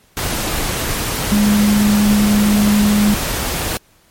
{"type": "tone in noise", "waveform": "sine", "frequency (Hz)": 207.7, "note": "G#3", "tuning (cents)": 0, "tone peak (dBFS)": -10, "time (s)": [1.32, 3.14], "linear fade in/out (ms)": 0, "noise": "pink", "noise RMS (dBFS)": -20, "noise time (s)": [0.17, 3.77], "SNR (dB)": 7, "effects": ["pink hiss -53 dBFS RMS until 4.1 s", "MP3 64 kbps"]}